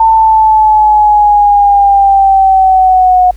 sine linear sweep, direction down, 896 to 726 Hz, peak -3 dBFS, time 0-3.31 s, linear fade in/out 5 ms, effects added 50 Hz sine -26 dBFS peak until 3.36 s + pink hiss -46 dBFS RMS until 3.36 s

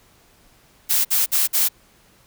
blue noise bursts, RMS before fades -18 dBFS, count 4, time 0.89-1.689 s, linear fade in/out 20 ms, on 160 ms, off 53 ms, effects pink hiss -55 dBFS RMS until 2.26 s

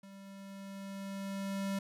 square tone with level ramp, 196 Hz, G3, in tune, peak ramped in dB -51 to -33 dBFS, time 0.03-1.79 s, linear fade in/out 5 ms, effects resampled to 32000 Hz + 12-bit

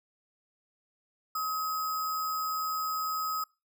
sine tone with sample-and-hold, 1269 Hz, D#6, 34 cents sharp, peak -29 dBFS, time 1.35-3.44 s, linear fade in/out 5 ms, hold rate 6300 Hz, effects noise-tail reverb RT60 0.3 s tail -24 dB re dry

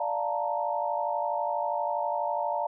sine chord, Bb major seventh, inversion first, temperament equal, 587.3 / 698.5 / 880 / 932.3 Hz, D5 / F5 / A5 / Bb5, 0 / 0 / 0 / 0 cents, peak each -32 dBFS, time 0-2.67 s, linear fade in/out 5 ms, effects none

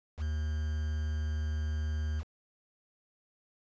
triangle tone with quantisation, 76.6 Hz, D#2, 27 cents flat, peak -28 dBFS, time 0.17-2.24 s, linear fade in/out 50 ms, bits 8, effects resampled to 16000 Hz

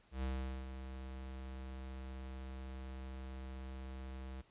square tone with ADSR envelope, 65.41 Hz, C2, in tune, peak -36 dBFS, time 0.11-4.42 s, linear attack 120 ms, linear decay 420 ms, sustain -9 dB, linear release 14 ms, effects pink hiss -69 dBFS RMS until 4.5 s + resampled to 8000 Hz

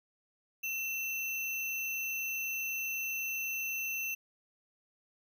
sine tone with sample-and-hold, 2684 Hz, E7, 31 cents sharp, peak -33 dBFS, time 0.63-4.15 s, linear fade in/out 10 ms, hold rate 8820 Hz, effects none

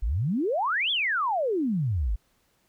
sine exponential two-way sweep, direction up then down, 45.17 to 3514 to 45.17 Hz, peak -23 dBFS, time 0.02-2.16 s, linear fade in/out 10 ms, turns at 0.91 s, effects pink hiss -68 dBFS RMS until 2.68 s

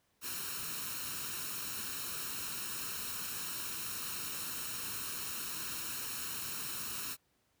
white noise with comb filter, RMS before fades -40 dBFS, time 0.21-7.17 s, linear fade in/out 50 ms, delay 0.73 ms, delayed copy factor +0.65, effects pink hiss -75 dBFS RMS until 7.6 s + high-pass 60 Hz 12 dB/octave

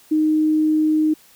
sine tone, 309.8 Hz, D#4, 7 cents flat, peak -14 dBFS, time 0.11-1.14 s, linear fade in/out 10 ms, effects white hiss -51 dBFS RMS until 1.35 s

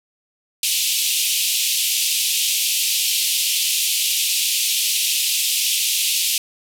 pink band-pass noise, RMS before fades -20 dBFS, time 0.63-6.38 s, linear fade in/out 2 ms, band 2600 to 15000 Hz, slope 48 dB/octave, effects none

